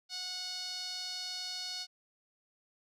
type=tone with band-pass filter; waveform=sawtooth; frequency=733 Hz; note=F#5; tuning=16 cents flat; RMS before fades=-40 dBFS; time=0.09-1.87 s; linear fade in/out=50 ms; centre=4600 Hz; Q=4.9; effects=none